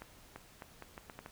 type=accelerating click train; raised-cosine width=0.5 ms; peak=-30 dBFS; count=8; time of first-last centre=0.02-1.261 s; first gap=340 ms; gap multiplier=0.77; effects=pink hiss -59 dBFS RMS until 1.31 s